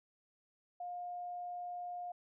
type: tone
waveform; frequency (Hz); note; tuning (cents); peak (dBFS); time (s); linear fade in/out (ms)
sine; 710; F5; +28; -40; 0.8-2.12; 5
effects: none